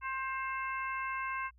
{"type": "harmonic tone with a mistuned harmonic", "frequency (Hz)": 531, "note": "C5", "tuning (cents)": 25, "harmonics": [2, 3, 4, 5], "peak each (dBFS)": [-36, -40, -42, -44], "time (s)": [0.01, 1.51], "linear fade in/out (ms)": 50, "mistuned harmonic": 3, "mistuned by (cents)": -18, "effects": ["added 60 Hz sine -59 dBFS peak until 1.58 s"]}